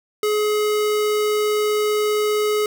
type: tone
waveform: square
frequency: 422.4 Hz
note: G#4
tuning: 29 cents sharp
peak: -18 dBFS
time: 0.23-2.66 s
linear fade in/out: 2 ms
effects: none